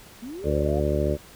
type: linear sweep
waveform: sine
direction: up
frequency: 220 to 730 Hz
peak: -33 dBFS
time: 0.22-0.8 s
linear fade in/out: 10 ms
type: harmonic tone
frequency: 73.42 Hz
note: D2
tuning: in tune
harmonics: 1 / 2 / 3 / 4 / 5 / 6 / 7 / 8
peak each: -26 / -29 / -32 / -32 / -28 / -32 / -33 / -28 dBFS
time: 0.43-1.18 s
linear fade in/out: 50 ms
effects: pink hiss -48 dBFS RMS until 1.35 s